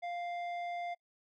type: tone with low-pass filter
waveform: square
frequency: 698.5 Hz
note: F5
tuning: in tune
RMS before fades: -39 dBFS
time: 0.02-0.95 s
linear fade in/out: 20 ms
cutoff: 2300 Hz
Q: 0.89
effects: noise-tail reverb RT60 0.1 s tail -26 dB re dry